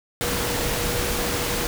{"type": "tone in noise", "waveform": "sine", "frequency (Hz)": 481.8, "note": "B4", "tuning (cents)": -43, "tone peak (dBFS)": -31, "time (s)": [0.21, 1.67], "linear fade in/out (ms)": 0, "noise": "pink", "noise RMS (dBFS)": -25, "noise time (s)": [0.21, 1.67], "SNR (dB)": -9, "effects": []}